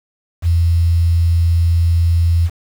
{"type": "tone with quantisation", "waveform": "sine", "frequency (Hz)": 84.6, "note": "E2", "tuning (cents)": 45, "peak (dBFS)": -10, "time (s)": [0.42, 2.5], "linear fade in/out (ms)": 50, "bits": 6, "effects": []}